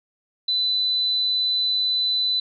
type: tone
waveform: sine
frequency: 4001 Hz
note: B7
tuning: 22 cents sharp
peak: -19 dBFS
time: 0.48-2.4 s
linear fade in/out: 5 ms
effects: none